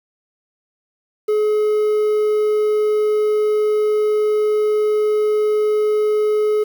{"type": "tone with quantisation", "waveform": "triangle", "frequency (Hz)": 424.9, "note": "G#4", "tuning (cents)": 40, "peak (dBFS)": -12, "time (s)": [1.28, 6.64], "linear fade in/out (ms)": 10, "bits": 7, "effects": []}